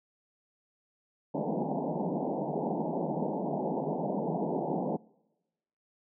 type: band-pass noise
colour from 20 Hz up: pink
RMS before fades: -32 dBFS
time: 1.34-4.97 s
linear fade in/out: 10 ms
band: 150 to 910 Hz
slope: 96 dB/octave
effects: noise-tail reverb RT60 1.0 s tail -25 dB re dry